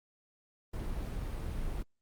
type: noise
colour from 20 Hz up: brown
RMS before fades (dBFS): -36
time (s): 0.73-1.83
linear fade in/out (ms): 10
effects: Opus 32 kbps